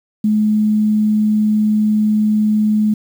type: tone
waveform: sine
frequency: 213 Hz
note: G#3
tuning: 44 cents sharp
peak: -11 dBFS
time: 0.24-2.94 s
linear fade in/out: 5 ms
effects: 7-bit